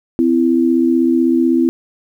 sine tone pair together, 257.1 / 333.1 Hz, C4 / E4, -30 / +18 cents, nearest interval major third, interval 448 cents, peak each -13 dBFS, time 0.19-1.69 s, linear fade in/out 0 ms, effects 8-bit

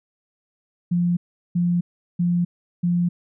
sine tone bursts, 174.61 Hz, F3, in tune, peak -17 dBFS, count 4, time 0.91-3.09 s, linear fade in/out 10 ms, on 260 ms, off 380 ms, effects none

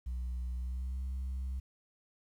sine tone with pitch glide, 61.74 to 65.18 Hz, B1 to C2, 0 to -6 cents, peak -32 dBFS, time 0.06-1.6 s, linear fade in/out 10 ms, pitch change +94 cents, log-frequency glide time 0.55-1.02 s, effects tanh soft clip ceiling -33 dBFS + 11-bit

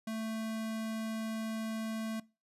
square tone, 221.5 Hz, A3, 12 cents sharp, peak -36 dBFS, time 0.07-2.2 s, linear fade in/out 5 ms, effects noise-tail reverb RT60 0.3 s tail -22 dB re dry + resampled to 32000 Hz

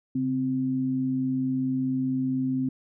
sine tone pair together, 135.77 / 260.1 Hz, C#3 / C4, -36 / -10 cents, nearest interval major seventh, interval 1126 cents, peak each -32 / -24 dBFS, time 0.15-2.69 s, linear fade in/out 5 ms, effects none

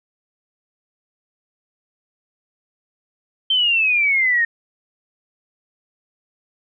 sine exponential sweep, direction down, 3136 to 1831 Hz, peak -14 dBFS, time 3.5-4.45 s, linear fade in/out 5 ms, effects none

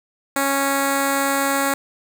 5% pulse tone with notch filter, 276.1 Hz, C#4, 7 cents flat, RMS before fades -20 dBFS, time 0.36-1.74 s, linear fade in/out 2 ms, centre 3000 Hz, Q 0.91, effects none

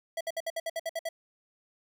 square tone bursts, 658 Hz, E5, 3 cents flat, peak -31 dBFS, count 10, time 0.17-1.09 s, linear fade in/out 5 ms, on 38 ms, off 60 ms, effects 11-bit

